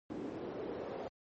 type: noise with band-pass filter sweep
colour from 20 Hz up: pink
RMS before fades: -42 dBFS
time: 0.1-1.08 s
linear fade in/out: 0 ms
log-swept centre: 310 to 520 Hz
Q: 2.4
effects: high-pass 60 Hz 12 dB/octave + MP3 32 kbps